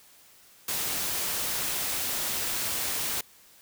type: noise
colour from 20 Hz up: white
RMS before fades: -30 dBFS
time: 0.68-3.21 s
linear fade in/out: 5 ms
effects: white hiss -56 dBFS RMS until 3.61 s